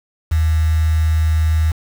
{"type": "tone with quantisation", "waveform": "sine", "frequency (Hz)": 79.3, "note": "D#2", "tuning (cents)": 33, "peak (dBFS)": -12, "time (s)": [0.31, 1.72], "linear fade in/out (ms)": 10, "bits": 5, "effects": []}